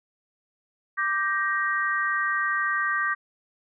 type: chord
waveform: sine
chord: G minor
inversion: second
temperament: just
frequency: 1176 / 1568 / 1881.6 Hz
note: D6 / G6 / Bb6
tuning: +2 / 0 / +16 cents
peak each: -27 dBFS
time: 0.97-3.15 s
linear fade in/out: 20 ms
effects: none